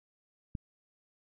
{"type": "click", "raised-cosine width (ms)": 5, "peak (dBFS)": -24, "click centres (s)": 0.552, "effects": []}